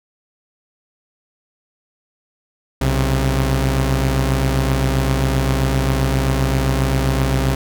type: tone pair together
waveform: sawtooth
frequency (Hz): 63.2 / 134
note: B1 / C3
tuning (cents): +41 / +42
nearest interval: octave + minor second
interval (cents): 1301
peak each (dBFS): -14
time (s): 2.81-7.55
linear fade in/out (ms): 5
effects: none